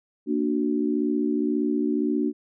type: chord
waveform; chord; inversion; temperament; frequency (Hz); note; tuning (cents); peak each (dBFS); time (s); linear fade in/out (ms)
sine; Bb augmented; none; equal with one note detuned; 233.1 / 295 / 370; Bb3 / D4 / F#4; 0 / +8 / 0; -26 / -24 / -28; 0.26-2.33; 50
effects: none